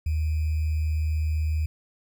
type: tone with sample-and-hold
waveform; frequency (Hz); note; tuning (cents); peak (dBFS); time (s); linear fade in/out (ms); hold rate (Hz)
sine; 77.78; D#2; 0; -22; 0.06-1.66; 5; 2450
effects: none